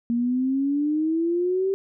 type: exponential sweep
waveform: sine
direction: up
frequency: 233.1 to 392 Hz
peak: -20 dBFS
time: 0.1-1.74 s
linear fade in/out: 0 ms
effects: none